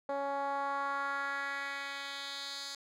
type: tone with band-pass filter sweep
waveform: 10% pulse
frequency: 278.9 Hz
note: C#4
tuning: 11 cents sharp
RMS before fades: -37 dBFS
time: 0.09-2.75 s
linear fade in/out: 2 ms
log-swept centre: 610 to 5100 Hz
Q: 2.1
effects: none